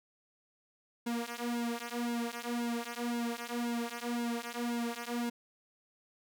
sawtooth tone with flanger, 237.1 Hz, A#3, 30 cents sharp, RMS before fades -36 dBFS, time 1.06-5.3 s, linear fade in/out 10 ms, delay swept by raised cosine 1.6 to 4.5 ms, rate 1.9 Hz, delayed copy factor -0.95, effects none

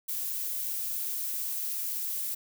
violet noise, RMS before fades -33 dBFS, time 0.08-2.35 s, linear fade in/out 10 ms, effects none

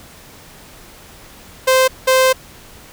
sawtooth tone bursts at uneven times, 520 Hz, C5, 11 cents flat, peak -6 dBFS, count 2, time 1.67-1.88 / 2.07-2.33 s, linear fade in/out 10 ms, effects pink hiss -41 dBFS RMS until 2.92 s

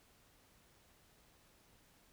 silence, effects pink hiss -68 dBFS RMS until 2.12 s

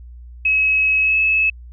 sine tone with pitch glide, 2565 to 2592 Hz, E7 to E7, -48 to -30 cents, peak -13 dBFS, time 0.45-1.5 s, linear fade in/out 5 ms, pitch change +18 cents, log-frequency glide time 1.01-1.17 s, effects added 60 Hz sine -35 dBFS peak until 1.72 s

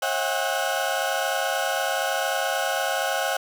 35% pulse tone cluster, 542 / 646 / 727 / 800 / 1483 Hz, C#5 / E5 / F#5 / G5 / F#6, -39 / -35 / -31 / +35 / +4 cents, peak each -28 dBFS, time 0.02-3.37 s, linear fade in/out 5 ms, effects none

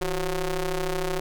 sawtooth ring-modulated tone, 179.4 Hz, F3, 47 cents sharp, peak -18 dBFS, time 0.01-1.2 s, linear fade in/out 5 ms, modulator 196 Hz, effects none

